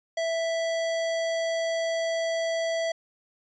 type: tone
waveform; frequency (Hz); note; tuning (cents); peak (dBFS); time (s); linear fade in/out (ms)
square; 659.3; E5; 0; -26; 0.17-2.92; 5
effects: resampled to 16000 Hz